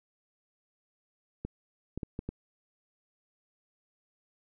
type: clicks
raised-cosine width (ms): 3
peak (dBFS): -22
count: 5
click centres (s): 1.45 / 1.976 / 2.032 / 2.191 / 2.29
effects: none